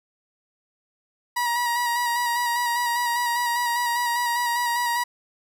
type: tone with vibrato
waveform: 30% pulse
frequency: 958 Hz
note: A#5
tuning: 47 cents sharp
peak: -19 dBFS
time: 1.36-5.04 s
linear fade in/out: 10 ms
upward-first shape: square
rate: 5 Hz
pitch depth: 22 cents each way
effects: none